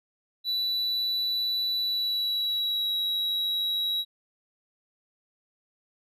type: tone with pitch glide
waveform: triangle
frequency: 3959 to 3869 Hz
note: B7 to B7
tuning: +3 to -36 cents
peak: -24 dBFS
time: 0.44-4.05 s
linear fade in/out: 50 ms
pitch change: -39 cents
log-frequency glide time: 1.79-2.94 s
effects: none